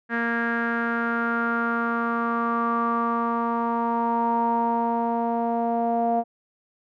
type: tone with low-pass filter sweep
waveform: sawtooth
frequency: 233.1 Hz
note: A#3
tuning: in tune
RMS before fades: -24 dBFS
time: 0.09-6.24 s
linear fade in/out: 50 ms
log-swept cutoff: 1700 to 730 Hz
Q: 7.6
effects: none